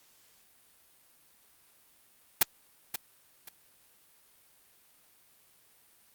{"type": "noise with echo", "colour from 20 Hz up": "white", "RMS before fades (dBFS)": -20, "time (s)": [2.41, 2.43], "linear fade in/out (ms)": 5, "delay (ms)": 530, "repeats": 2, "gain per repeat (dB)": -12, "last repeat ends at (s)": 3.49, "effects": ["white hiss -63 dBFS RMS until 6.14 s", "Opus 48 kbps"]}